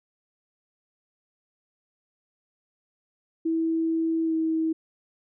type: tone with pitch glide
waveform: sine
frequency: 325.9 to 321.2 Hz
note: E4 to E4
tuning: -20 to -45 cents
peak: -22 dBFS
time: 3.45-4.73 s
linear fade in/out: 10 ms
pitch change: -25 cents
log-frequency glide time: 4.24-4.34 s
effects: none